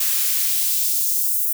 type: noise with high-pass filter sweep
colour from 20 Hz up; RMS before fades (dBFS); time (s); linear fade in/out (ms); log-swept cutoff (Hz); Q
blue; -20; 0-1.53; 5; 1000 to 11000; 0.79
effects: none